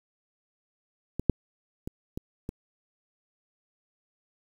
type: clicks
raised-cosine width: 3 ms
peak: -17 / -6 / -21 / -20 / -20 dBFS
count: 5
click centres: 1.196 / 1.297 / 1.875 / 2.175 / 2.491 s
effects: 8-bit